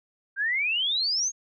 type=exponential sweep; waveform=sine; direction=up; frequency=1552 to 6645 Hz; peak=-23 dBFS; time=0.36-1.32 s; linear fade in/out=50 ms; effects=none